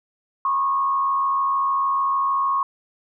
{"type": "tone with frequency modulation", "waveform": "sine", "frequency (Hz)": 1092, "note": "C#6", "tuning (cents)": -26, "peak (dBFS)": -18, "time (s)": [0.45, 2.63], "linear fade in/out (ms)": 2, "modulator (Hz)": 86.6, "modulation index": 0.58, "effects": []}